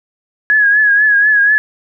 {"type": "tone with vibrato", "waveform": "sine", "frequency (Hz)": 1677, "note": "G#6", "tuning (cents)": 16, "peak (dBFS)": -7, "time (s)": [0.5, 1.58], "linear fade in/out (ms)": 0, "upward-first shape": "triangle", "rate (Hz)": 4.1, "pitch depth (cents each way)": 66, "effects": []}